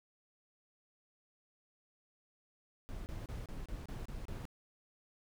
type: noise bursts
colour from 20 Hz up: brown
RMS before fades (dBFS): -43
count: 8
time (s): 2.89-4.453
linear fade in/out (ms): 0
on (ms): 170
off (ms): 29
effects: none